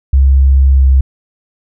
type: tone with pitch glide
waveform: sine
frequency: 67.4 to 66.36 Hz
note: C#2 to C2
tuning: -48 to +25 cents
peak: -4 dBFS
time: 0.13-1.01 s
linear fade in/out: 5 ms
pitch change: -27 cents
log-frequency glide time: 0.72-0.86 s
effects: none